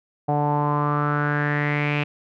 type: tone with low-pass filter sweep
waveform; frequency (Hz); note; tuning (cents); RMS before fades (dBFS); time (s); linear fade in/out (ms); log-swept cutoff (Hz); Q
sawtooth; 146.83; D3; 0; -22; 0.28-2.04; 10; 750 to 2600; 6
effects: none